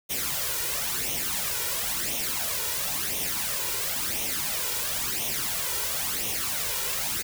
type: noise with flanger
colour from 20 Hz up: white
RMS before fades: -29 dBFS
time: 0.09-7.23 s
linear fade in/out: 20 ms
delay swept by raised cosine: 0.32 to 2.12 ms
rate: 0.97 Hz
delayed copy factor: +0.65
effects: none